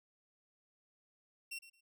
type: tone with echo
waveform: sawtooth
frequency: 2724 Hz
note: F7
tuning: 44 cents flat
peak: -38 dBFS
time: 1.51-1.59 s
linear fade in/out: 10 ms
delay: 110 ms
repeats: 2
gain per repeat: -14 dB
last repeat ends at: 1.81 s
effects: none